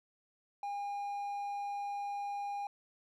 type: tone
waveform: triangle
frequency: 810 Hz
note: G#5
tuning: 43 cents flat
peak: -34 dBFS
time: 0.63-2.67 s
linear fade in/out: 2 ms
effects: none